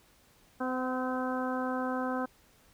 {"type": "harmonic tone with a mistuned harmonic", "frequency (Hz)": 256.5, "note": "C4", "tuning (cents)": -34, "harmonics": [1, 2, 3, 4, 5, 6], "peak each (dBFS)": [-33, -36, -38, -39, -40, -41], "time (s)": [0.6, 2.26], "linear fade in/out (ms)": 10, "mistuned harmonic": 3, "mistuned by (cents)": -19, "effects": ["pink hiss -63 dBFS RMS until 2.73 s"]}